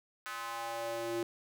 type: tone with high-pass filter sweep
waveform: square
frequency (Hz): 115.9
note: A#2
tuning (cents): -10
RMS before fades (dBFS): -38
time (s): 0.26-1.23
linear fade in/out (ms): 0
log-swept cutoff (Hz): 1400 to 340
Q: 2.7
effects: none